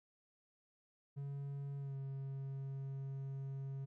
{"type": "tone with pitch glide", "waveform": "triangle", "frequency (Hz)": [140.1, 136.11], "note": ["C#3", "C#3"], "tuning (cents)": [19, -31], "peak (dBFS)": -39, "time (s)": [1.16, 3.86], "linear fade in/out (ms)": 20, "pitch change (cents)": -50, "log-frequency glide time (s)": [1.78, 1.96], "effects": []}